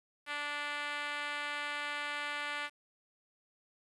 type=tone with band-pass filter; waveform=5% pulse; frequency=292.3 Hz; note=D4; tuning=8 cents flat; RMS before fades=-38 dBFS; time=0.26-2.7 s; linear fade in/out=50 ms; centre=1700 Hz; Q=0.9; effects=resampled to 24000 Hz + 9-bit